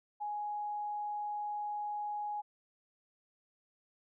sine tone, 833 Hz, G#5, 5 cents sharp, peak -35 dBFS, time 0.2-2.42 s, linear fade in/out 20 ms, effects none

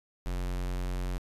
square tone, 45.09 Hz, F#1, 44 cents flat, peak -31 dBFS, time 0.26-1.18 s, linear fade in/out 0 ms, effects resampled to 32000 Hz

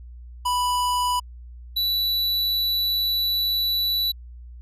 square tone pair in turn, 987.8 / 3951 Hz, B5 / B7, 0 / 0 cents, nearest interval 2 octaves, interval 2400 cents, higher second, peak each -21 dBFS, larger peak neither, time 0.45-1.2 / 1.76-4.12 s, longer second, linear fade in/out 10 ms, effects added 60 Hz sine -38 dBFS peak until 4.61 s + resampled to 32000 Hz

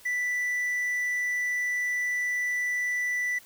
triangle tone, 1975.5 Hz, B6, in tune, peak -24 dBFS, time 0.05-3.39 s, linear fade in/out 10 ms, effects white hiss -53 dBFS RMS until 3.45 s

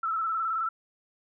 sine tone with vibrato, 1318.5 Hz, E6, in tune, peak -26 dBFS, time 0.03-0.69 s, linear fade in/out 5 ms, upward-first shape square, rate 19 Hz, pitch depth 40 cents each way, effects none

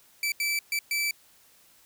sawtooth tone bursts at uneven times, 2319 Hz, D7, 22 cents flat, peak -22 dBFS, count 4, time 0.23-0.32 / 0.4-0.59 / 0.72-0.79 / 0.91-1.11 s, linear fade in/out 2 ms, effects white hiss -59 dBFS RMS until 1.85 s

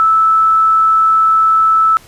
sine tone, 1312 Hz, E6, 9 cents flat, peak -7 dBFS, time 0-1.97 s, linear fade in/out 0 ms, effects pink hiss -42 dBFS RMS until 2.07 s + resampled to 32000 Hz

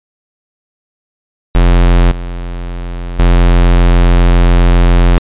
square tone with level steps, 43.68 Hz, F1, 1 cent sharp, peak -5 / -19 / -5 dBFS, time 1.55-5.18 s, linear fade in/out 0 ms, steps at 2.11 / 3.19 s, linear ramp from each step 5 ms, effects resampled to 8000 Hz

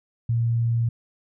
sine tone, 116.54 Hz, A#2, in tune, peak -19 dBFS, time 0.29-0.89 s, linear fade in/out 5 ms, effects none

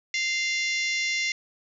harmonic tone, 696 Hz, F5, 6 cents flat, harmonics 3 / 4 / 5 / 6 / 7 / 8 / 9 / 10, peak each -26 / -34 / -36 / -36 / -39 / -34 / -40 / -41 dBFS, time 0.14-1.32 s, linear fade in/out 2 ms, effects none

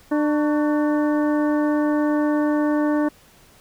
harmonic tone with a mistuned harmonic, 298.6 Hz, D4, 29 cents sharp, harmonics 1 / 2 / 3 / 4 / 5 / 6, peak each -18 / -25 / -31 / -33 / -35 / -37 dBFS, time 0.11-3.09 s, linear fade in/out 10 ms, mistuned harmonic 4, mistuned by -95 cents, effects pink hiss -52 dBFS RMS until 3.6 s

